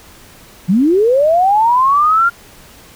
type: linear sweep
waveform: sine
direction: up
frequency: 164.81 to 1411 Hz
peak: -8 dBFS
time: 0.68-2.3 s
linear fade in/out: 20 ms
effects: pink hiss -41 dBFS RMS until 2.95 s